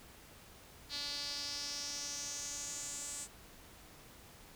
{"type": "tone with band-pass filter sweep", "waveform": "sawtooth", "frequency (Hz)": 287.9, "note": "D4", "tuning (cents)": -34, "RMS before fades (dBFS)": -42, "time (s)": [0.89, 3.28], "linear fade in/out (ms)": 50, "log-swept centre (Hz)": [4300, 8000], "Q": 4.9, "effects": ["pink hiss -57 dBFS RMS until 4.55 s"]}